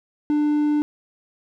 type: tone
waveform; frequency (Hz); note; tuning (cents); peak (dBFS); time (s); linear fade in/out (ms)
triangle; 297.4; D4; +22; -15; 0.3-0.82; 0
effects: none